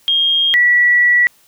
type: tone pair in turn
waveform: sine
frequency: 3233 / 1945.3 Hz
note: G#7 / B6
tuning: -47 / -27 cents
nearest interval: major sixth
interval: 880 cents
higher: first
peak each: -11 / -8 dBFS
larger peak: second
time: 0.08-0.54 / 0.54-1.27 s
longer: second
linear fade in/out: 0 ms
effects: white hiss -52 dBFS RMS until 1.47 s